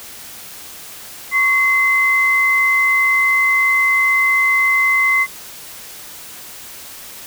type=tone pair together; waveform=sine; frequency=1108.7 / 2059 Hz; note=C#6 / C7; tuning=0 / -28 cents; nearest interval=major seventh; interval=1072 cents; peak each=-20 / -12 dBFS; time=1.31-5.27 s; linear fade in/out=50 ms; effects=white hiss -35 dBFS RMS until 7.26 s